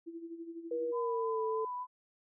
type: tone with tremolo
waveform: sine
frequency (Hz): 333.5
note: E4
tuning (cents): +20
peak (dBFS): -39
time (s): 0.06-0.92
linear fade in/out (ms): 20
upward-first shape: sine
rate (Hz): 12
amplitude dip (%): 65
type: tone with pitch glide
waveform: sine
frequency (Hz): 480.9 to 441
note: B4 to A4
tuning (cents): -46 to +4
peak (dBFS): -32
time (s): 0.71-1.65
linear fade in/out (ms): 5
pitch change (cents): -150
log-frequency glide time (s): 0.89-1.39
type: tone with vibrato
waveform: sine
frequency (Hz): 1000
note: B5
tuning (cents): +21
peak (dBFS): -36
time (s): 0.92-1.87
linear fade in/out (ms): 50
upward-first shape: triangle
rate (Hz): 3.3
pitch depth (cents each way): 25
effects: none